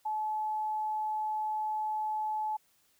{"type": "tone", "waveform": "sine", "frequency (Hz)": 860, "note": "A5", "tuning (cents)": -40, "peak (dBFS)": -30, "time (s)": [0.05, 2.57], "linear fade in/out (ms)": 10, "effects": ["white hiss -69 dBFS RMS until 2.99 s"]}